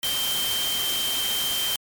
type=tone in noise; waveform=sine; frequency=3136 Hz; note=G7; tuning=in tune; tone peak=-25 dBFS; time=0.03-1.76 s; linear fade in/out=2 ms; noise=white; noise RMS=-28 dBFS; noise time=0.03-1.76 s; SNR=0 dB; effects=MP3 96 kbps